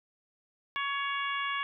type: harmonic tone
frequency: 560 Hz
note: C#5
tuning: 18 cents sharp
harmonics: 2 / 3 / 4 / 5 / 6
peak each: -33 / -36 / -37 / -39 / -42 dBFS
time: 0.76-1.63 s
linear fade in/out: 0 ms
effects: none